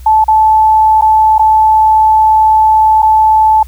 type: tone with dropouts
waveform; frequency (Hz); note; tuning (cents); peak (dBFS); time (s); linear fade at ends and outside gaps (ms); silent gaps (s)
sine; 871; A5; -18; -4; 0.06-3.63; 5; 0.242-0.281 / 1.012-1.021 / 1.382-1.393 / 3.021-3.027
effects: added 63 Hz sine -27 dBFS peak until 3.67 s + white hiss -44 dBFS RMS until 3.67 s